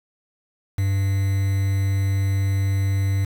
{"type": "tone with quantisation", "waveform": "triangle", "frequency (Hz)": 98, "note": "G2", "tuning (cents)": 0, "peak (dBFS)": -16, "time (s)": [0.78, 3.25], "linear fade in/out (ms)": 5, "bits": 6, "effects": []}